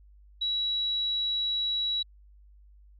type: tone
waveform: sine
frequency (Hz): 3900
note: B7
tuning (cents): -23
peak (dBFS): -26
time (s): 0.41-2.03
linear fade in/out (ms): 10
effects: added 50 Hz sine -52 dBFS peak until 2.99 s